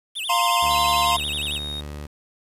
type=tone with vibrato; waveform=square; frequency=3032 Hz; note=F#7; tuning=42 cents sharp; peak=-27 dBFS; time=0.15-1.59 s; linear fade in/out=20 ms; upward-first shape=sine; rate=11 Hz; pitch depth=300 cents each way
type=chord; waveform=square; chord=F suspended fourth; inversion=none; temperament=equal; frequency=698.5 / 932.3 / 1046.5 Hz; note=F5 / Bb5 / C6; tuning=0 / 0 / 0 cents; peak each=-25 / -25 / -21 dBFS; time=0.29-1.17 s; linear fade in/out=10 ms
type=tone; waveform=sawtooth; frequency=73.6 Hz; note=D2; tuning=4 cents sharp; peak=-28 dBFS; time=0.62-2.07 s; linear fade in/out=10 ms
type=tone with pitch glide; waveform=triangle; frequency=3951 to 3729 Hz; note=B7 to A#7; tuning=0 to 0 cents; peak=-28 dBFS; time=0.7-1.81 s; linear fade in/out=10 ms; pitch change=-100 cents; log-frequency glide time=1.02-1.1 s
effects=resampled to 32000 Hz + 8-bit